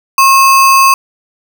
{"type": "tone with sample-and-hold", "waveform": "sine", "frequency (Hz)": 1079, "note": "C#6", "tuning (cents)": -47, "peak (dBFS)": -3, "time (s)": [0.18, 0.94], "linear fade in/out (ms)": 2, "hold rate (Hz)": 3675, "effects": []}